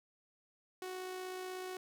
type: tone with amplitude modulation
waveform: sawtooth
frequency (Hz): 370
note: F#4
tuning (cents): 0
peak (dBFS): -36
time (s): 0.82-1.77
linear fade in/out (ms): 2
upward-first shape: sine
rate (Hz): 56.3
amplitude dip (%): 30
effects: none